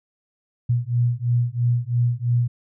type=beating tone pair; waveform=sine; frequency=119.1 / 122.1 Hz; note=A#2 / B2; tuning=+38 / -19 cents; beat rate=3 Hz; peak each=-21 dBFS; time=0.69-2.48 s; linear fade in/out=10 ms; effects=none